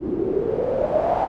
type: noise with low-pass filter sweep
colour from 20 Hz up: white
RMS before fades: -22 dBFS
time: 0-1.28 s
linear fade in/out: 50 ms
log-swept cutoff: 310 to 790 Hz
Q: 7.9
effects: none